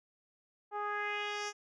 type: tone with low-pass filter sweep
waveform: 10% pulse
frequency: 414.1 Hz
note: G#4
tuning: 5 cents flat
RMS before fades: -37 dBFS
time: 0.71-1.53 s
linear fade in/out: 50 ms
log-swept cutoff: 900 to 6500 Hz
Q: 2.4
effects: none